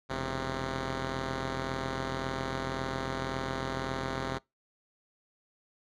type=tone pair together; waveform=5% pulse; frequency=41.83 / 132.8 Hz; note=E1 / C3; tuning=+26 / +26 cents; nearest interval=octave + minor sixth; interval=2000 cents; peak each=-26 / -22 dBFS; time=0.09-4.39 s; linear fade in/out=20 ms; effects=noise-tail reverb RT60 0.2 s tail -24 dB re dry + low-pass 5000 Hz 12 dB/octave